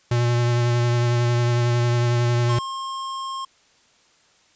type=tone with vibrato; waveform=square; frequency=120 Hz; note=B2; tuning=49 cents flat; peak=-18 dBFS; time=0.11-2.59 s; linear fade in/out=5 ms; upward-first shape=triangle; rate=11 Hz; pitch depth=21 cents each way
type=tone; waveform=square; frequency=1069 Hz; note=C6; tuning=37 cents sharp; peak=-28 dBFS; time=2.49-3.45 s; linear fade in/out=5 ms
effects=white hiss -58 dBFS RMS until 4.55 s + resampled to 16000 Hz